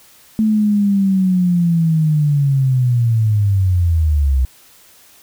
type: linear sweep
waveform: sine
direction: down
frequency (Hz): 220 to 63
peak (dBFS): -11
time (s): 0.39-4.45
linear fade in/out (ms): 0
effects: white hiss -47 dBFS RMS until 5.22 s